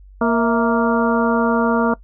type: harmonic tone with a mistuned harmonic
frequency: 233.1 Hz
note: A#3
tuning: in tune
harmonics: 1 / 2 / 3 / 4 / 5 / 6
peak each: -17 / -20 / -22 / -23 / -24 / -25 dBFS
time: 0.21-1.94 s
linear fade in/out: 5 ms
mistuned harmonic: 3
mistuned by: -99 cents
effects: noise-tail reverb RT60 0.1 s tail -21 dB re dry + added 48 Hz sine -40 dBFS peak until 2.03 s